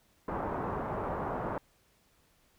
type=low-pass noise; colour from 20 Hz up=white; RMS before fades=-35 dBFS; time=0.28-1.58 s; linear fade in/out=2 ms; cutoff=1100 Hz; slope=24 dB/octave; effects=pink hiss -68 dBFS RMS until 2.58 s